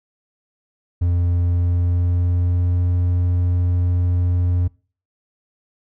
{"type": "tone with pitch glide", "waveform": "triangle", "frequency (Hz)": [87.31, 88.63], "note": ["F2", "F2"], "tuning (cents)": [0, 26], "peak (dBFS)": -13, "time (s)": [1.01, 4.68], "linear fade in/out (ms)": 10, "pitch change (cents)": 26, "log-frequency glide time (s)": [1.41, 2.82], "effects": ["noise-tail reverb RT60 0.4 s tail -24 dB re dry"]}